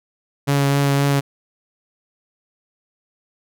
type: tone with vibrato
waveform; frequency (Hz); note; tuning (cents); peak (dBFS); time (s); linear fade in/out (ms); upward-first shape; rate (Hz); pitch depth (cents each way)
sawtooth; 140.4; C#3; +22; -11; 0.47-1.21; 20; triangle; 3.8; 16
effects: none